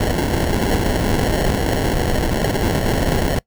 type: noise with sample-and-hold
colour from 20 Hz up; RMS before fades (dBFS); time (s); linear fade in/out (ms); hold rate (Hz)
pink; -18; 0-3.39; 2; 1225
effects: noise-tail reverb RT60 0.1 s tail -24 dB re dry